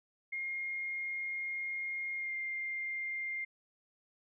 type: tone with pitch glide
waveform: sine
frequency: 2134 to 2108 Hz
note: C7 to C7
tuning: +34 to +12 cents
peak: -35 dBFS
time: 0.32-3.45 s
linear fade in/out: 10 ms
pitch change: -22 cents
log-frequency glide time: 2.16-2.34 s
effects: none